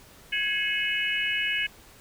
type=tone cluster; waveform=sine; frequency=1666 / 2176 / 2547 / 2938 Hz; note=G#6 / C#7 / D#7 / F#7; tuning=+5 / -33 / +40 / -13 cents; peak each=-30 dBFS; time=0.32-1.67 s; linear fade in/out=10 ms; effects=pink hiss -52 dBFS RMS until 2 s